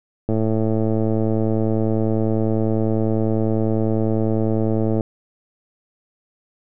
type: click train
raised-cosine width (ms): 2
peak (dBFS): -8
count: 520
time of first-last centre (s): 0.29-5.008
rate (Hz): 110
effects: none